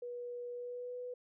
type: tone with pitch glide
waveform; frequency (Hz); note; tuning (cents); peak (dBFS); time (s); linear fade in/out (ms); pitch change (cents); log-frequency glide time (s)
sine; 485.5 to 494.6; B4 to B4; -30 to +3; -40; 0.02-1.14; 5; +33; 0.52-0.96
effects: none